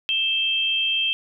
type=tone pair together; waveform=sine; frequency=2637 / 3172 Hz; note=E7 / G7; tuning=0 / +20 cents; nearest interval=minor third; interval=320 cents; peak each=-24 / -21 dBFS; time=0.09-1.13 s; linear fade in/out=0 ms; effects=none